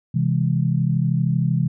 sine chord, C augmented, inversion none, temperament just, 130.81 / 163.52 / 204.4 Hz, C3 / E3 / G#3, 0 / -14 / -27 cents, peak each -20 / -20 / -26 dBFS, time 0.14-1.68 s, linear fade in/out 10 ms, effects none

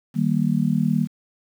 sine chord, Eb major, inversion none, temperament just, 155.56 / 194.45 / 233.3 Hz, Eb3 / G3 / Bb3, 0 / -14 / +2 cents, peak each -22 dBFS, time 0.14-1.08 s, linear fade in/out 50 ms, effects 8-bit

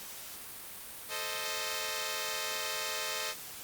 5% pulse chord, A diminished, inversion none, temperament equal, 440 / 523.3 / 622.3 Hz, A4 / C5 / Eb5, 0 / 0 / 0 cents, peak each -28 / -28 / -26 dBFS, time 1.08-3.35 s, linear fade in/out 50 ms, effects white hiss -45 dBFS RMS until 3.63 s + Opus 48 kbps

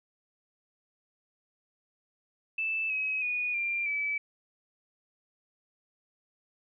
sine tone with pitch steps, 2637 / 2549 / 2463 / 2381 / 2301 Hz, E7 / D#7 / D#7 / D7 / D7, 0 / +41 / -18 / +23 / -36 cents, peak -28 dBFS, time 2.58-4.18 s, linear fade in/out 5 ms, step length 320 ms, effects none

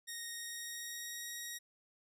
10% pulse tone with pitch glide, 1863 to 1891.2 Hz, A#6 to A#6, -2 to +24 cents, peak -33 dBFS, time 0.07-1.59 s, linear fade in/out 20 ms, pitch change +26 cents, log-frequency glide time 0.28-1.28 s, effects none

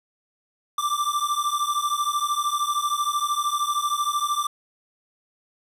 square beating tone pair, 1171 / 1184 Hz, D6 / D6, -5 / +14 cents, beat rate 13 Hz, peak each -26 dBFS, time 0.78-4.47 s, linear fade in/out 5 ms, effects resampled to 32000 Hz + 8-bit

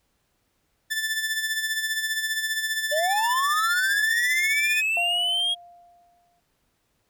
sawtooth tone with tremolo, 1760 Hz, A6, in tune, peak -19 dBFS, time 0.9-4.82 s, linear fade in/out 20 ms, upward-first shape sine, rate 15 Hz, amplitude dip 55%
triangle linear sweep, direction up, 570 to 3300 Hz, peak -20 dBFS, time 2.91-5.55 s, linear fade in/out 20 ms
sine tone with exponential decay, 698.5 Hz, F5, in tune, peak -26 dBFS, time 4.97-6.4 s, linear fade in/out 1 ms, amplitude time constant 310 ms
effects pink hiss -71 dBFS RMS until 7.09 s

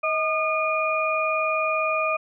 sine tone cluster, 633 / 1219 / 2437 Hz, D#5 / D#6 / D#7, +30 / -36 / -37 cents, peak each -25 / -25 / -26 dBFS, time 0.03-2.17 s, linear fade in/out 10 ms, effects none

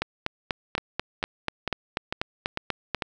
two click trains, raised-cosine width 0.3 ms, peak -11 / -9 dBFS, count 6 / 13, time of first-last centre 0.78-3.022 / 0.02-2.947 s, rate 2.23 / 4.1 Hz, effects none

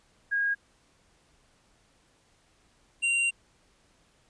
sine / square tone pair in turn, 1634 / 2765 Hz, G#6 / F7, -29 / -18 cents, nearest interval major sixth, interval 911 cents, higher second, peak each -24 / -24 dBFS, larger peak neither, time 0.31-0.55 / 3.02-3.31 s, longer second, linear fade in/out 20 ms, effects pink hiss -65 dBFS RMS until 4.29 s + resampled to 22050 Hz

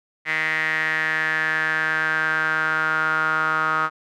sawtooth tone with band-pass filter sweep, 157.3 Hz, D#3, 19 cents sharp, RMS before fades -22 dBFS, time 0.25-3.9 s, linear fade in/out 50 ms, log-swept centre 2000 to 1300 Hz, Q 7.7, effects none

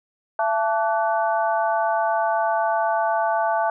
sine tone cluster, 673 / 876 / 1151 / 1495 Hz, E5 / A5 / D6 / F#6, +36 / -8 / -35 / +17 cents, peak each -22 / -22 / -29 / -29 dBFS, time 0.39-3.7 s, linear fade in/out 2 ms, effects none

